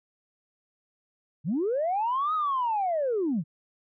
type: linear two-way sweep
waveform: sine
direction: up then down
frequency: 127.6 to 1280 to 136.9 Hz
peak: -23 dBFS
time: 1.44-3.44 s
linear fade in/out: 50 ms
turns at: 2.34 s
effects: tanh soft clip ceiling -20 dBFS